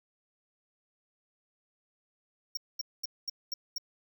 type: tone bursts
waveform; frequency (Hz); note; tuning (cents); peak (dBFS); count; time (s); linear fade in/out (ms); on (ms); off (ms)
square; 5550; F8; -12; -32; 6; 2.55-3.782; 5; 22; 220
effects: none